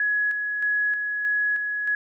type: tone with tremolo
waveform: sine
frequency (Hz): 1681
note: G#6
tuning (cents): +20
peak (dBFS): -20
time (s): 0-1.95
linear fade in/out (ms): 2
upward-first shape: square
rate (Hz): 1.6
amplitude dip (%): 40
effects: none